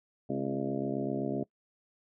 harmonic tone with a mistuned harmonic, 67.8 Hz, C#2, 38 cents flat, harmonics 2 / 3 / 4 / 5 / 6 / 7 / 8 / 9 / 10, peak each -39 / -37 / -35 / -38 / -38 / -47 / -46 / -40 / -44 dBFS, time 0.29-1.44 s, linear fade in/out 10 ms, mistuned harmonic 3, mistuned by +51 cents, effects noise-tail reverb RT60 0.1 s tail -23 dB re dry

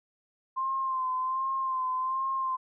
sine tone with vibrato, 1046.5 Hz, C6, in tune, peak -27 dBFS, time 0.56-2.57 s, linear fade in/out 20 ms, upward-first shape sine, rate 1.3 Hz, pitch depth 37 cents each way, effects none

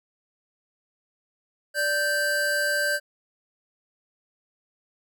square tone pair together, 585 / 1561.8 Hz, D5 / G6, -7 / -7 cents, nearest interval octave + perfect fourth, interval 1700 cents, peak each -29 / -24 dBFS, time 1.74-3 s, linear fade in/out 50 ms, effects none

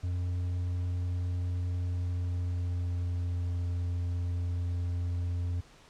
triangle tone with pitch glide, 89 to 87.67 Hz, F2 to F2, +33 to +7 cents, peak -27 dBFS, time 0.03-5.61 s, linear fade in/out 10 ms, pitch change -26 cents, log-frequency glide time 1.73-3.61 s, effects pink hiss -57 dBFS RMS until 5.89 s + low-pass 7000 Hz 12 dB/octave

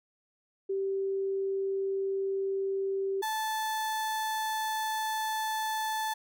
sine / 35% pulse tone pair in turn, 389.1 / 873.5 Hz, G4 / A5, -13 / -13 cents, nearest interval octave + major second, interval 1400 cents, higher second, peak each -28 dBFS, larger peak neither, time 0.69-3.22 / 3.22-6.14 s, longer second, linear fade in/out 10 ms, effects none

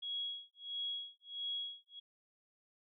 sine tone with tremolo, 3322 Hz, G#7, in tune, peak -36 dBFS, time 0.02-2 s, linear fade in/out 10 ms, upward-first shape sine, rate 1.5 Hz, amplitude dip 100%, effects none

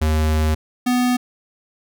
square tone pair in turn, 77.8 / 248.1 Hz, D#2 / B3, 0 / +8 cents, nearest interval octave + minor sixth, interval 2008 cents, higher second, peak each -16 dBFS, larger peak neither, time 0.01-0.55 / 0.86-1.17 s, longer first, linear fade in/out 10 ms, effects none

